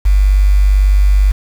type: tone with quantisation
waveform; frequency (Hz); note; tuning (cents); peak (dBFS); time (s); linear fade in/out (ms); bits
sine; 49; G1; 0; -6; 0.05-1.32; 10; 5
effects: none